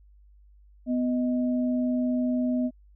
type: tone pair together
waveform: sine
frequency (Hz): 249.3 / 625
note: B3 / D#5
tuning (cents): +16 / +8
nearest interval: octave + major third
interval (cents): 1592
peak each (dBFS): -23 / -33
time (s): 0.86-2.71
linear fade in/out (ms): 50
effects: added 50 Hz sine -52 dBFS peak until 2.95 s